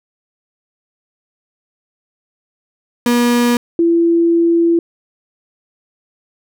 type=tone pair in turn; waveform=35% pulse / sine; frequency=240.5 / 337 Hz; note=B3 / E4; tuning=-46 / +38 cents; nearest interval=tritone; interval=584 cents; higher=second; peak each=-9 dBFS; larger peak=neither; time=3.06-3.57 / 3.79-4.79 s; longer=second; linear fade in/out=2 ms; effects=none